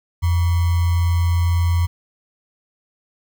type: tone with sample-and-hold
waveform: sine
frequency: 86 Hz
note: F2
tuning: 26 cents flat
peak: -14 dBFS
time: 0.22-1.87 s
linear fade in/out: 20 ms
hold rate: 1050 Hz
effects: none